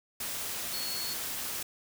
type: tone in noise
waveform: sine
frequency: 4371 Hz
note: C#8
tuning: 25 cents flat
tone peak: -36 dBFS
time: 0.73-1.14 s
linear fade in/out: 5 ms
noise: white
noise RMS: -36 dBFS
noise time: 0.2-1.63 s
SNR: -3 dB
effects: none